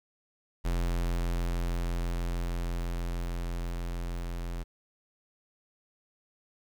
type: tone with level ramp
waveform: square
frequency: 43.13 Hz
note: F1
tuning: 21 cents flat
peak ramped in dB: -27 to -34 dBFS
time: 0.64-4.64 s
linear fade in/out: 20 ms
effects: 10-bit